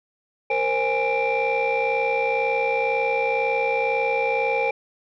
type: tone cluster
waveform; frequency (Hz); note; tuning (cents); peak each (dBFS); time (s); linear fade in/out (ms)
sine; 465 / 527 / 827 / 2358; A#4 / C5 / G#5 / D7; -4 / +12 / -8 / +6; -24; 0.5-4.71; 5
effects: tanh soft clip ceiling -14 dBFS